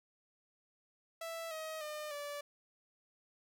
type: tone with pitch steps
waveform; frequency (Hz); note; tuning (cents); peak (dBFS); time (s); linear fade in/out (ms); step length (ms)
sawtooth; 660 / 632 / 605.2 / 579.6; E5 / D#5 / D#5 / D5; +2 / +27 / -48 / -23; -37; 1.21-2.41; 5; 300
effects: none